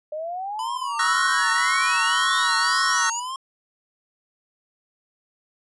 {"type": "exponential sweep", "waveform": "sine", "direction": "up", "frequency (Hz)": [598, 7040], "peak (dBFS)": -27, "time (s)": [0.12, 3.2], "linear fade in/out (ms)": 5}
{"type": "tone with vibrato", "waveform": "square", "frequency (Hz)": 987.8, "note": "B5", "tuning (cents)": 0, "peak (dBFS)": -29, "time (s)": [0.59, 3.36], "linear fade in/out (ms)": 2, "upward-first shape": "triangle", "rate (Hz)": 1.9, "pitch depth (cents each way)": 150}
{"type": "chord", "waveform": "square", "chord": "F# dominant seventh", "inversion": "second", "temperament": "equal", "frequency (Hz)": [1108.7, 1318.5, 1480, 1864.7], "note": ["C#6", "E6", "F#6", "A#6"], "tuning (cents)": [0, 0, 0, 0], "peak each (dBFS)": -26, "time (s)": [0.99, 3.1], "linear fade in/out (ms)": 5}
{"effects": ["resampled to 24000 Hz"]}